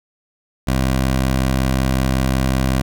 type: tone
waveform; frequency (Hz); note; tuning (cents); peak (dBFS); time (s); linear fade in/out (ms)
15% pulse; 65.4; C2; 0; -9; 0.67-2.82; 10
effects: none